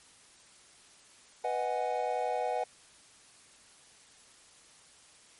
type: chord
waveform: triangle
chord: G# minor seventh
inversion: first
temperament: equal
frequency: 493.9 / 622.3 / 740 / 830.6 Hz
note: B4 / D#5 / F#5 / G#5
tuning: 0 / 0 / 0 / 0 cents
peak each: -33 / -34 / -31 / -35 dBFS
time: 1.44-2.64 s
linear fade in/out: 5 ms
effects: white hiss -58 dBFS RMS until 5.39 s + MP3 48 kbps